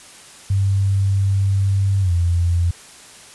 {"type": "tone with pitch glide", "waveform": "sine", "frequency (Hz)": [98, 86.31], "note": ["G2", "F2"], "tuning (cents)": [0, -20], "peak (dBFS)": -14, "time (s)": [0.5, 2.71], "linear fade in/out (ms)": 5, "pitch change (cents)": -220, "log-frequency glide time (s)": [2.01, 2.12], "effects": ["white hiss -42 dBFS RMS until 3.34 s", "resampled to 24000 Hz"]}